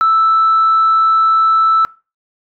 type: tone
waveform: sine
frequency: 1318.5 Hz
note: E6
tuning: in tune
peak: -7 dBFS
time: 0.01-1.85 s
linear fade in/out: 0 ms
effects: noise-tail reverb RT60 0.3 s tail -22 dB re dry + tanh soft clip ceiling -5 dBFS